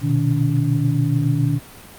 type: tone cluster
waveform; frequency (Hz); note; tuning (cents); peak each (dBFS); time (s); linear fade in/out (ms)
sine; 122.3 / 129.3 / 151.7 / 286.4; B2 / C3 / D#3 / D4; -16 / -20 / -44 / -43; -19 / -26 / -19 / -23; 0.01-1.6; 50
effects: pink hiss -41 dBFS RMS until 1.98 s + Opus 48 kbps